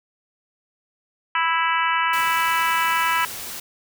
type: harmonic tone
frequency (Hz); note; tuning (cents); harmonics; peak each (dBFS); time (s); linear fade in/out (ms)
329.2; E4; -2; 3 / 4 / 5 / 6 / 7 / 8 / 9; -22 / -24 / -26 / -28 / -29 / -30 / -31; 1.35-3.25; 2
type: noise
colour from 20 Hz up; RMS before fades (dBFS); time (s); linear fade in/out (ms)
white; -33; 2.13-3.6; 5
effects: none